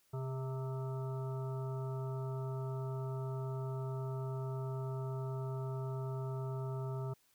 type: harmonic tone with a mistuned harmonic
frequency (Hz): 130.81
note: C3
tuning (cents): 0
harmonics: 1 / 3 / 5 / 7 / 9 / 10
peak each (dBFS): -37 / -45 / -50 / -52 / -57 / -54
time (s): 0.13-7.14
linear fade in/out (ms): 10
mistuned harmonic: 3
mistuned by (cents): +40
effects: white hiss -72 dBFS RMS until 7.34 s